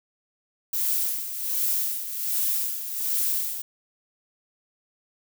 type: noise with tremolo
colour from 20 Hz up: violet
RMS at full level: -24 dBFS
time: 0.73-3.62 s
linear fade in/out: 5 ms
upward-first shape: sine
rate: 1.3 Hz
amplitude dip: 65%
effects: none